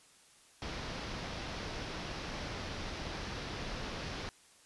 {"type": "low-pass noise", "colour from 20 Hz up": "pink", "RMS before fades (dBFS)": -41, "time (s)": [0.62, 4.29], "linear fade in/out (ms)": 0, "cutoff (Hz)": 5800, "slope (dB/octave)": 48, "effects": ["white hiss -62 dBFS RMS until 4.65 s", "resampled to 24000 Hz"]}